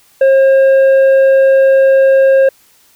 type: tone with tanh clipping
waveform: triangle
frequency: 537 Hz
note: C5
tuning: 45 cents sharp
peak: -6 dBFS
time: 0.21-2.49 s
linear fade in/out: 5 ms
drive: 10 dB
effects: white hiss -49 dBFS RMS until 2.95 s